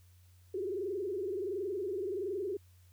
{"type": "tone with frequency modulation", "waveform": "sine", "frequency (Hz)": 386.7, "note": "G4", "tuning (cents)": -24, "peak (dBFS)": -33, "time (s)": [0.54, 2.57], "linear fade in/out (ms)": 5, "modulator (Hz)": 21.4, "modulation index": 1.6, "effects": ["added 90 Hz sine -58 dBFS peak until 2.92 s", "white hiss -70 dBFS RMS until 2.92 s"]}